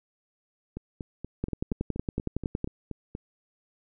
two click trains, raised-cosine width 3 ms, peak -15 / -22 dBFS, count 14 / 11, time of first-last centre 1.44-2.644 / 0.77-3.151 s, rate 10.8 / 4.2 Hz, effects none

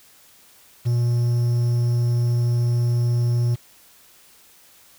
triangle tone with quantisation, 119.8 Hz, A#2, 48 cents sharp, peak -15 dBFS, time 0.85-3.56 s, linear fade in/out 20 ms, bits 7, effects white hiss -52 dBFS RMS until 4.98 s

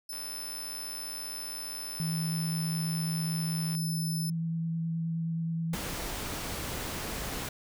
15% pulse tone, 5274 Hz, E8, in tune, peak -31 dBFS, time 0.09-4.3 s, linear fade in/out 5 ms
click train, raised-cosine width 0.3 ms, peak -31 dBFS, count 345, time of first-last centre 0.13-3.751 s, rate 95 Hz
sine tone with vibrato, 164.6 Hz, E3, 2 cents flat, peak -29 dBFS, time 2-5.75 s, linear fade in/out 0 ms, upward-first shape sine, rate 9.5 Hz, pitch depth 11 cents each way
pink noise, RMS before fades -36 dBFS, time 5.73-7.49 s, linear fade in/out 5 ms
effects none

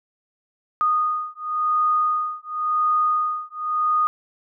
sine beating tone pair, 1234 / 1234.93 Hz, D#6 / D#6, -15 / -13 cents, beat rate 0.93 Hz, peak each -22 dBFS, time 0.81-4.07 s, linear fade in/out 0 ms, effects none

